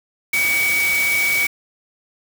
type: tone in noise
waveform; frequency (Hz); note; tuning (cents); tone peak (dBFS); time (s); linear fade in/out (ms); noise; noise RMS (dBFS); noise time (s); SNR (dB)
sine; 2264; C#7; +36; -16; 0.33-1.47; 5; white; -25; 0.33-1.47; +6
effects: none